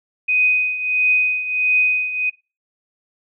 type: tone with tremolo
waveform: sine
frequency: 2500 Hz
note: D#7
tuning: 8 cents sharp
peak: -12 dBFS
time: 0.28-2.3 s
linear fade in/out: 10 ms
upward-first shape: triangle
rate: 1.5 Hz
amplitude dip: 75%
effects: noise-tail reverb RT60 0.3 s tail -22 dB re dry